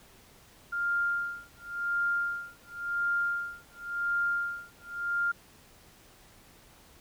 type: tone with tremolo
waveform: sine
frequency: 1400 Hz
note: F6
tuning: 4 cents sharp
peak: -25 dBFS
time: 0.72-5.32 s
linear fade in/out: 10 ms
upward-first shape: sine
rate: 0.93 Hz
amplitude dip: 100%
effects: pink hiss -57 dBFS RMS until 7 s